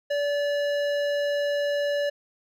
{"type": "tone with hard clipping", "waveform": "sine", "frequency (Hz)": 577, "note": "D5", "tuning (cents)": -31, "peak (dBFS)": -25, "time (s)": [0.1, 2.1], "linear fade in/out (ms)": 10, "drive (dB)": 14, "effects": []}